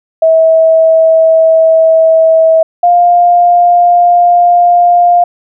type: tone pair in turn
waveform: sine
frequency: 647 / 702.4 Hz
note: E5 / F5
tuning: -32 / +10 cents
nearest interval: minor second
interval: 142 cents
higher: second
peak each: -3 dBFS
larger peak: neither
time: 0.22-2.63 / 2.83-5.24 s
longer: neither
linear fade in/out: 5 ms
effects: none